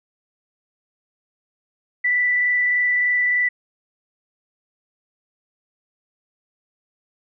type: tone with frequency modulation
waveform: sine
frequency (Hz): 1975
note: B6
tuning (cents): 0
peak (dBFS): -16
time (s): 2.04-3.49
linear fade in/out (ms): 10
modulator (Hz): 23.3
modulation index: 0.66
effects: none